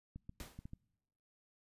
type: clicks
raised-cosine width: 5 ms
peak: -35 dBFS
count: 6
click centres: 0.16 / 0.294 / 0.413 / 0.59 / 0.655 / 0.734 s
type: noise with exponential decay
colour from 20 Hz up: pink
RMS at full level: -47 dBFS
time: 0.4-0.7 s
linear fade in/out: 1 ms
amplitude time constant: 65 ms
effects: noise-tail reverb RT60 1.0 s tail -26 dB re dry + resampled to 32000 Hz